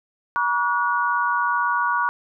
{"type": "tone cluster", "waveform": "sine", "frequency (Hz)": [957, 1139, 1454], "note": ["A#5", "C#6", "F#6"], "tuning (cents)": [45, 47, -31], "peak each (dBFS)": -23, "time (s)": [0.36, 2.09], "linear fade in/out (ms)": 0, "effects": []}